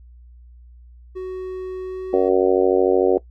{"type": "tone with pitch glide", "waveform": "triangle", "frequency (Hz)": [372.2, 375.7], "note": ["F#4", "F#4"], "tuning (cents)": [10, 26], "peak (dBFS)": -24, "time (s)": [1.15, 2.3], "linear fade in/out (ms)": 20, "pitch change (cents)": 16, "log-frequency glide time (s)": [1.83, 2.18]}
{"type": "harmonic tone", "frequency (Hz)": 93.3, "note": "F#2", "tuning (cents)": 15, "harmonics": [3, 4, 5, 6, 7, 8], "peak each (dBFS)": [-24, -16, -18, -22, -27, -27], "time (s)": [2.13, 3.18], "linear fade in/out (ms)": 5}
{"effects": ["noise-tail reverb RT60 0.1 s tail -19 dB re dry", "added 60 Hz sine -42 dBFS peak until 3.3 s"]}